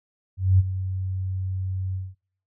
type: tone with ADSR envelope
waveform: sine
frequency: 94 Hz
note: F#2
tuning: 28 cents sharp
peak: -12 dBFS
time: 0.37-2.15 s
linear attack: 220 ms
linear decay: 32 ms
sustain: -13 dB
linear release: 210 ms
effects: noise-tail reverb RT60 0.5 s tail -21 dB re dry